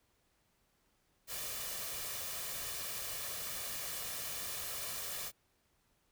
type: noise with comb filter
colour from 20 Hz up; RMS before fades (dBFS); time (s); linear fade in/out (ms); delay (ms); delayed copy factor
white; -41; 1.27-5.32; 50; 1.7; +0.5
effects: pink hiss -75 dBFS RMS until 6.11 s